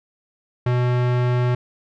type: tone with low-pass filter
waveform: square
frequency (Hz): 123.47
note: B2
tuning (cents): 0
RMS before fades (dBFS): -19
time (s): 0.66-1.55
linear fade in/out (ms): 5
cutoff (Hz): 2500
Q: 0.66
effects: none